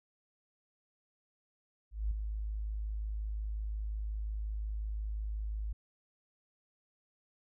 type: tone with ADSR envelope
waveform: sine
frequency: 52.8 Hz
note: G#1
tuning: 29 cents sharp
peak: -28 dBFS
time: 1.91-5.73 s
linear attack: 200 ms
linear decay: 6 ms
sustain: -6 dB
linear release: 8 ms
effects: none